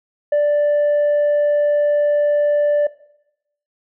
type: tone with tanh clipping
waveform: sine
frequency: 587.3 Hz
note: D5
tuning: in tune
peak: -13 dBFS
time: 0.32-2.87 s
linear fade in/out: 5 ms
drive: 1 dB
effects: noise-tail reverb RT60 0.8 s tail -18 dB re dry